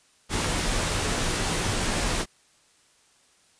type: noise with comb filter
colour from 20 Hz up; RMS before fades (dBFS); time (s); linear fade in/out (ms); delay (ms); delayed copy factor
pink; -26; 0.29-2.26; 50; 15; -0.5
effects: white hiss -61 dBFS RMS until 3.59 s + resampled to 22050 Hz